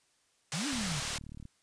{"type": "band-pass noise", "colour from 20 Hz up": "white", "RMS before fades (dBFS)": -37, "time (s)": [0.52, 1.18], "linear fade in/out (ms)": 0, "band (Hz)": [520, 7200], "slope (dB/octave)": 12}
{"type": "exponential two-way sweep", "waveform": "sine", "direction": "up then down", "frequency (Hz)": [134.6, 303.1, 134.6], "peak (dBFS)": -34, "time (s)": [0.53, 1], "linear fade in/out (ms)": 10, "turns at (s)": 0.67}
{"type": "click train", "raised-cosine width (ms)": 5, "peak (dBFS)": -34, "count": 28, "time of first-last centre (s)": [0.73, 1.454], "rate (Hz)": 37.3}
{"effects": ["white hiss -71 dBFS RMS until 1.62 s", "resampled to 22050 Hz"]}